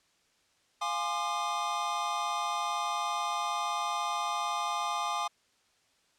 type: chord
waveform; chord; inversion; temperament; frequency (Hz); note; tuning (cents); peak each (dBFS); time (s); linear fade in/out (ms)
square; D half-diminished seventh; first; equal with one note detuned; 698.5 / 830.6 / 1046.5 / 1204.2; F5 / Ab5 / C6 / D6; 0 / 0 / 0 / +43; -39 / -36 / -38 / -34; 0.81-5.28; 10
effects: white hiss -69 dBFS RMS until 6.18 s + low-pass 7000 Hz 12 dB/octave